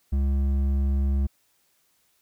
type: tone with hard clipping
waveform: sine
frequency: 68.5 Hz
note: C#2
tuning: 20 cents flat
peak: -22 dBFS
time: 0.12-1.27 s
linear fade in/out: 10 ms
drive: 7 dB
effects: white hiss -67 dBFS RMS until 2.21 s